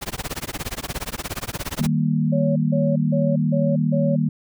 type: noise with tremolo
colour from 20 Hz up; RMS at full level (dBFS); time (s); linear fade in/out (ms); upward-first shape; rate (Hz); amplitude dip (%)
pink; -26; 0.01-1.88; 20; sine; 17; 100
type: chord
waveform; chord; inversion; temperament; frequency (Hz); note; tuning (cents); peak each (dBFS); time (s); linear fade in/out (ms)
sine; Eb major; none; equal; 155.56 / 196 / 233.1; Eb3 / G3 / Bb3; 0 / 0 / 0; -20 / -24 / -22; 1.79-4.29; 5
type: tone bursts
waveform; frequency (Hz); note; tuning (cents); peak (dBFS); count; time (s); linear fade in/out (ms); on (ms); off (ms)
sine; 560; C#5; +18; -22; 5; 2.32-4.16; 10; 240; 160
effects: none